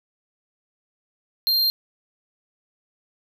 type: tone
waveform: square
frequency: 4188 Hz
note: C8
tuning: 1 cent sharp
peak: -18 dBFS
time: 1.47-1.7 s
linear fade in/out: 0 ms
effects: none